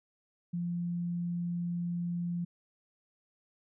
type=tone; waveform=sine; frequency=173.4 Hz; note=F3; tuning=12 cents flat; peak=-31 dBFS; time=0.53-2.45 s; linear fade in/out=10 ms; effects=none